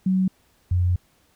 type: tone pair in turn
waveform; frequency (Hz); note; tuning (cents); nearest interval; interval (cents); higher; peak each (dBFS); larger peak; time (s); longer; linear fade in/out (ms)
sine; 187.6 / 89.38; F#3 / F2; +24 / +41; octave + minor second; 1283; first; -17; neither; 0.06-0.28 / 0.71-0.96; second; 5
effects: pink hiss -62 dBFS RMS until 1.35 s